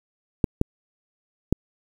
clicks, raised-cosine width 3 ms, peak -5 dBFS, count 3, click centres 0.442 / 0.614 / 1.526 s, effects 7-bit

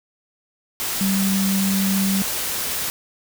sine tone in noise, 194.1 Hz, G3, 17 cents flat, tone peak -18 dBFS, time 1.01-2.22 s, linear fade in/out 0 ms, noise white, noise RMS -25 dBFS, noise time 0.8-2.9 s, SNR +4 dB, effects none

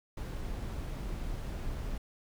brown noise, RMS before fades -37 dBFS, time 0.17-1.98 s, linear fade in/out 5 ms, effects none

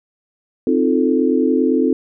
sine chord, F dominant seventh, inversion second, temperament equal, 261.6 / 311.1 / 349.2 / 440 Hz, C4 / Eb4 / F4 / A4, 0 / 0 / 0 / 0 cents, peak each -16 / -19 / -20 / -19 dBFS, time 0.67-1.93 s, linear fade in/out 2 ms, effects none

